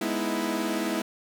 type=chord; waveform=sawtooth; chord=E major seventh; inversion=first; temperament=equal with one note detuned; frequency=209 / 246.9 / 311.1 / 329.6 Hz; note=G#3 / B3 / D#4 / E4; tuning=+11 / 0 / 0 / 0 cents; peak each=-28 / -29 / -30 / -26 dBFS; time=0.01-1.02 s; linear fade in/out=5 ms; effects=none